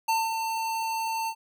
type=tone with ADSR envelope; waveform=square; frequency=898 Hz; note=A5; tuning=35 cents sharp; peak=-22 dBFS; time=0.08-1.35 s; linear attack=11 ms; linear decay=200 ms; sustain=-6 dB; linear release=67 ms; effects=none

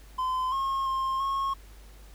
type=tone with pitch steps; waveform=triangle; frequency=1026 / 1080 / 1063 / 1089 Hz; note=C6 / C#6 / C6 / C#6; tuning=-34 / -45 / +27 / -31 cents; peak=-24 dBFS; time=0.18-1.54 s; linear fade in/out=10 ms; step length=340 ms; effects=added 50 Hz sine -47 dBFS peak until 2.14 s + pink hiss -56 dBFS RMS until 2.14 s

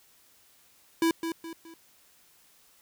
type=tone with echo; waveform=square; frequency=329.6 Hz; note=E4; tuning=in tune; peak=-22 dBFS; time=1.02-1.11 s; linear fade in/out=2 ms; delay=210 ms; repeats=3; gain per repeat=-8 dB; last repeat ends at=1.74 s; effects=white hiss -61 dBFS RMS until 2.81 s

